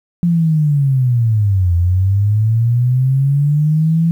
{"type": "linear two-way sweep", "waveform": "sine", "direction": "down then up", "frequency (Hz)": [175, 85, 167.9], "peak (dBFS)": -10, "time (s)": [0.23, 4.11], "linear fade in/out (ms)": 0, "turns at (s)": 1.75, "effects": ["8-bit"]}